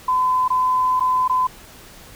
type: tone with dropouts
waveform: sine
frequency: 1016 Hz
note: B5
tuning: 49 cents sharp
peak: -15 dBFS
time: 0.08-1.47 s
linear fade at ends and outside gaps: 5 ms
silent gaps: 0.48-0.502 / 0.997-1.006 / 1.279-1.296 s
effects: pink hiss -43 dBFS RMS until 2.15 s